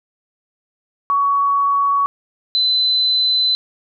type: tone pair in turn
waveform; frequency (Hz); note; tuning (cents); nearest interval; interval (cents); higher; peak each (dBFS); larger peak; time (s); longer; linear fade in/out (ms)
sine; 1123 / 4030; C#6 / B7; +22 / +34; octave + minor seventh; 2212; second; -13; neither; 1.1-2.06 / 2.55-3.55; second; 0
effects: none